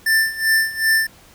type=tone with tremolo; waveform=square; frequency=1777 Hz; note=A6; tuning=17 cents sharp; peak=-13 dBFS; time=0.06-1.07 s; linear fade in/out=5 ms; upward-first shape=sine; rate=2.6 Hz; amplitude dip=85%; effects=pink hiss -48 dBFS RMS until 1.34 s